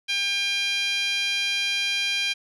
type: tone with high-pass filter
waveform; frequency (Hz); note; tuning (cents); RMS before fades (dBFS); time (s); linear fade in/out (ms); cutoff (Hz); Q
10% pulse; 800; G5; +35; -25; 0.08-2.34; 20; 2500; 2.1
effects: resampled to 22050 Hz + 9-bit